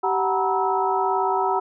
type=tone cluster; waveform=sine; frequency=386.7 / 743 / 907 / 965 / 1302 Hz; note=G4 / F#5 / A#5 / B5 / E6; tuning=-24 / +7 / -48 / -40 / -22 cents; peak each=-25 / -24 / -28 / -24 / -28 dBFS; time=0.03-1.6 s; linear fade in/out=10 ms; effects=none